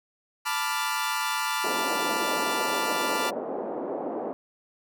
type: chord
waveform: sawtooth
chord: B half-diminished seventh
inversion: third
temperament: equal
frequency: 880 / 987.8 / 1174.7 / 1396.9 Hz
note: A5 / B5 / D6 / F6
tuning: 0 / 0 / 0 / 0 cents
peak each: -28 dBFS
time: 0.45-3.31 s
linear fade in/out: 20 ms
type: band-pass noise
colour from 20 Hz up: white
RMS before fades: -32 dBFS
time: 1.64-4.33 s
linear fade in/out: 0 ms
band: 250 to 710 Hz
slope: 24 dB/octave
effects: none